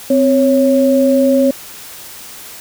sine tone pair together, 260 / 551.4 Hz, C4 / C#5, -11 / -9 cents, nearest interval octave + minor second, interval 1302 cents, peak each -11 dBFS, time 0.1-1.51 s, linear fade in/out 5 ms, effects white hiss -33 dBFS RMS until 2.6 s

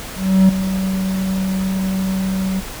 triangle tone with ADSR envelope, 190 Hz, F#3, 46 cents sharp, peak -4 dBFS, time 0.15-2.61 s, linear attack 340 ms, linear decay 6 ms, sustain -11 dB, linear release 19 ms, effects added 50 Hz sine -36 dBFS peak until 2.8 s + pink hiss -31 dBFS RMS until 2.8 s

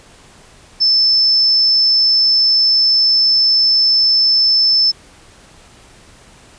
sine tone, 5274 Hz, E8, in tune, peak -9 dBFS, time 0.8-4.92 s, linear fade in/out 20 ms, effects pink hiss -44 dBFS RMS until 6.58 s + resampled to 22050 Hz

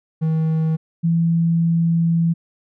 triangle / sine tone pair in turn, 159.4 / 166.88 Hz, D#3 / E3, +42 / +22 cents, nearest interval minor second, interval 80 cents, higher second, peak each -14 dBFS, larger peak neither, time 0.21-0.77 / 1.03-2.34 s, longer second, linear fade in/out 20 ms, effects none

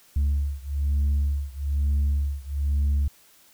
sine beating tone pair, 70.7 / 71.8 Hz, C#2 / D2, +35 / -39 cents, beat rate 1.1 Hz, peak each -22 / -23 dBFS, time 0.16-3.08 s, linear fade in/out 5 ms, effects tanh soft clip ceiling -18 dBFS + white hiss -56 dBFS RMS until 3.53 s

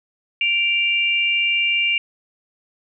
sine tone pair together, 2349 / 2794 Hz, D7 / F7, 0 / 0 cents, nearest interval minor third, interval 300 cents, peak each -19 dBFS, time 0.41-1.98 s, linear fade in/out 2 ms, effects none

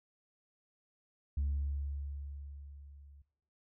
sine tone with level ramp, 70.8 Hz, C#2, 37 cents sharp, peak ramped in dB -28 to -55 dBFS, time 1.37-3.22 s, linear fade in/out 5 ms, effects noise-tail reverb RT60 0.7 s tail -18 dB re dry + tanh soft clip ceiling -28 dBFS

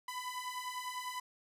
sawtooth beating tone pair, 994 / 1004 Hz, B5 / B5, +11 / +28 cents, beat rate 10 Hz, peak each -39 / -38 dBFS, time 0.08-1.2 s, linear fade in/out 5 ms, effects resampled to 32000 Hz

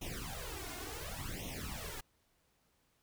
pink noise with flanger, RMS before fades -43 dBFS, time 0.01-2.01 s, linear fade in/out 10 ms, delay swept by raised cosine 0.32 to 2.82 ms, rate 0.69 Hz, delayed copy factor +0.95, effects pink hiss -75 dBFS RMS until 3.02 s

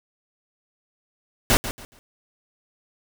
pink noise with echo, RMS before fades -17 dBFS, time 1.5-1.57 s, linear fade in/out 0 ms, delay 140 ms, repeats 3, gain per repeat -12 dB, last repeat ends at 1.99 s, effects none

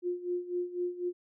sine tone with tremolo, 355.2 Hz, F4, 29 cents sharp, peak -28 dBFS, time 0.02-1.13 s, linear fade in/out 50 ms, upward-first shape sine, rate 4 Hz, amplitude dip 80%, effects none

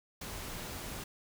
pink noise, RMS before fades -42 dBFS, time 0.21-1.04 s, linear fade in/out 5 ms, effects none

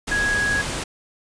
sine tone in noise, 1661.2 Hz, G#6, in tune, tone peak -19 dBFS, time 0.11-0.62 s, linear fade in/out 10 ms, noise pink, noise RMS -27 dBFS, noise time 0.07-0.84 s, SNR +5 dB, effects resampled to 22050 Hz

